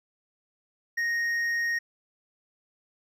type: tone with hard clipping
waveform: triangle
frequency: 1864.7 Hz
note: A#6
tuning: in tune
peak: -26 dBFS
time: 0.97-1.79 s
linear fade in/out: 10 ms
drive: 7 dB
effects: none